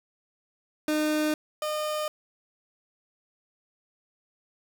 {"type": "tone pair in turn", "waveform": "30% pulse", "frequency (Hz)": [305.4, 609.1], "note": ["D#4", "D#5"], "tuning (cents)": [-32, -37], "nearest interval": "octave", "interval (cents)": 1195, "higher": "second", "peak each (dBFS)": [-21, -25], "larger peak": "first", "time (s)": [[0.88, 1.34], [1.62, 2.08]], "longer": "neither", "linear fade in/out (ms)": 2, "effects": ["9-bit"]}